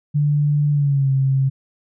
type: tone with pitch glide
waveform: sine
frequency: 146.83 to 134.64 Hz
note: D3 to C3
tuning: 0 to +50 cents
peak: -14 dBFS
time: 0.14-1.5 s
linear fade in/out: 20 ms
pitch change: -150 cents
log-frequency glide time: 0.71-1.11 s
effects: none